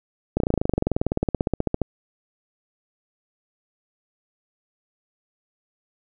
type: slowing click train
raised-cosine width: 2 ms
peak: -7 dBFS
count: 30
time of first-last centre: 0.37-1.817 s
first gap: 32 ms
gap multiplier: 1.03
effects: none